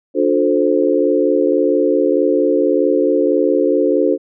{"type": "chord", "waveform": "sine", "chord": "D minor seventh", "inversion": "none", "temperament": "equal with one note detuned", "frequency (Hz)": [293.7, 358.2, 440, 523.3], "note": ["D4", "F4", "A4", "C5"], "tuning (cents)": [0, 44, 0, 0], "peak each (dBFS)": -17, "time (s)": [0.14, 4.18], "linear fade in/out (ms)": 50, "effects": []}